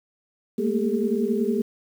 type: tone cluster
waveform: sine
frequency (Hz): 208.7 / 225.2 / 236 / 401.2 / 441.9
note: G#3 / A3 / A#3 / G4 / A4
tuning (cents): +9 / +40 / +22 / +40 / +7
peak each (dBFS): -30 / -26 / -27 / -25 / -30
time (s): 0.58-1.62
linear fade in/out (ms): 10
effects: 8-bit